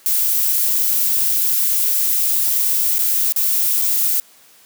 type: noise with dropouts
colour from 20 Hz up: violet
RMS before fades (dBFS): -17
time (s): 0.06-4.2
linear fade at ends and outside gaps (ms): 0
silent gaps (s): 2.983-2.99 / 3.323-3.362 / 3.816-3.821
effects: white hiss -49 dBFS RMS until 4.65 s + high-pass 150 Hz 12 dB/octave